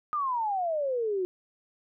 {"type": "exponential sweep", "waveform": "sine", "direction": "down", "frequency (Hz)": [1240, 357.1], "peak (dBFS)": -26, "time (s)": [0.13, 1.25], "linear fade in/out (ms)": 0, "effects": []}